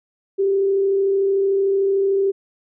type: tone with frequency modulation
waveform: sine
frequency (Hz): 392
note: G4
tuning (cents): 0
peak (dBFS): -15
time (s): 0.38-2.32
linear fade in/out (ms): 20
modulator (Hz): 33.4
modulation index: 0.23
effects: none